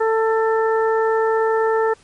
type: harmonic tone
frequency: 444.9 Hz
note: A4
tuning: 19 cents sharp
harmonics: 1 / 2 / 3 / 4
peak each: -16 / -22 / -26 / -28 dBFS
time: 0-1.94 s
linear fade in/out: 10 ms
effects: pink hiss -52 dBFS RMS until 2.03 s + MP3 48 kbps